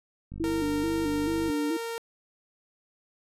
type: click train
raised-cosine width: 5 ms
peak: -28 dBFS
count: 60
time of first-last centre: 0.32-1.5 s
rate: 50 Hz
type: tone with vibrato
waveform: sine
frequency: 311.1 Hz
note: D#4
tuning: in tune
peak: -26 dBFS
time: 0.4-1.77 s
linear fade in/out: 5 ms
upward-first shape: square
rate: 2.3 Hz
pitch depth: 89 cents each way
type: tone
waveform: sawtooth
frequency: 461 Hz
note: A#4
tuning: 19 cents flat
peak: -28 dBFS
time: 0.44-1.98 s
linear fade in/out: 0 ms
effects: resampled to 32000 Hz